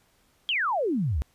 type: exponential sweep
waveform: sine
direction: down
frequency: 3322 to 58.27 Hz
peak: -23 dBFS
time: 0.49-1.22 s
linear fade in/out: 0 ms
effects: pink hiss -65 dBFS RMS until 1.34 s + resampled to 32000 Hz